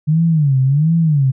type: tone with vibrato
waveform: sine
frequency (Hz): 147.9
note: D3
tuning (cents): +13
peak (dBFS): -10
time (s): 0.07-1.32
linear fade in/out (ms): 20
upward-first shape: sine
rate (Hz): 1.4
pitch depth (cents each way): 210
effects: none